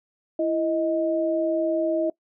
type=tone pair together; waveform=sine; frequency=332.7 / 628 Hz; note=E4 / D#5; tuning=+16 / +16 cents; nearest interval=major seventh; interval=1100 cents; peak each=-24 / -23 dBFS; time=0.39-2.1 s; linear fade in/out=5 ms; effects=noise-tail reverb RT60 0.1 s tail -21 dB re dry